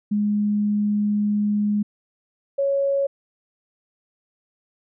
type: tone pair in turn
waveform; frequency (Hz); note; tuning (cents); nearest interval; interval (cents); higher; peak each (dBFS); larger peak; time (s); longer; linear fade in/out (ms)
sine; 207.7 / 554.5; G#3 / C#5; 0 / 0; octave + perfect fourth; 1700; second; -18; neither; 0.11-1.83 / 2.58-3.07; first; 10
effects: none